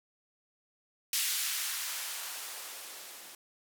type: noise with band-pass filter sweep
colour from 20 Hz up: violet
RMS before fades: -37 dBFS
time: 1.13-3.35 s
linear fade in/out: 2 ms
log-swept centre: 2500 to 260 Hz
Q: 0.8
effects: none